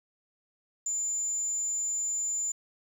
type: tone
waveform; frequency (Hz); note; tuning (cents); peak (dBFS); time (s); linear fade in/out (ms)
sine; 7090; A8; +12; -28; 0.86-2.52; 5
effects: 9-bit